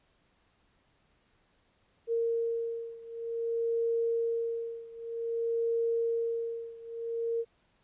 sine beating tone pair, 461.6 / 462.13 Hz, A#4 / A#4, -17 / -15 cents, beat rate 0.53 Hz, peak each -31 / -33 dBFS, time 2.07-7.45 s, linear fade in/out 50 ms, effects pink hiss -70 dBFS RMS until 7.83 s + resampled to 8000 Hz

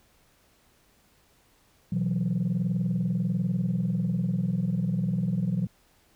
sine chord, B suspended fourth, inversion none, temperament equal, 123.47 / 164.81 / 185 Hz, B2 / E3 / F#3, 0 / 0 / 0 cents, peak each -29 / -27 / -26 dBFS, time 1.92-5.67 s, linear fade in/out 5 ms, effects tanh soft clip ceiling -19 dBFS + pink hiss -63 dBFS RMS until 6.15 s

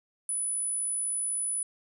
sine tone, 9956 Hz, D#9, in tune, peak -28 dBFS, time 0.29-1.63 s, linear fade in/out 2 ms, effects none

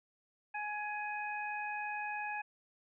harmonic tone, 837 Hz, G#5, 13 cents sharp, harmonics 1 / 2 / 3, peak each -39 / -42 / -42 dBFS, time 0.54-2.42 s, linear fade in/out 10 ms, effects none

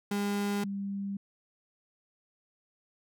35% pulse / sine tone pair in turn, 202.9 / 198.38 Hz, G#3 / G3, -40 / +21 cents, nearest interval unison, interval 39 cents, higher first, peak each -27 / -32 dBFS, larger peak first, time 0.11-0.64 / 0.64-1.17 s, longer neither, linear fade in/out 5 ms, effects none

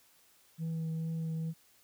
sine tone with vibrato, 162 Hz, E3, 30 cents flat, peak -30 dBFS, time 0.58-1.54 s, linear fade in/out 50 ms, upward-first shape triangle, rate 2.3 Hz, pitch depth 15 cents each way, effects tanh soft clip ceiling -32 dBFS + white hiss -65 dBFS RMS until 1.83 s

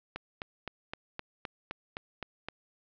click train, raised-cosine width 0.3 ms, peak -20 dBFS, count 10, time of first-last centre 0.16-2.486 s, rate 3.87 Hz, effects low-pass 4000 Hz 12 dB/octave

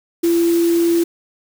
sine tone in noise, 338.9 Hz, E4, 48 cents sharp, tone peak -12 dBFS, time 0.23-1.04 s, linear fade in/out 10 ms, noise white, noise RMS -30 dBFS, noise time 0.23-1.04 s, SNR +15 dB, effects none

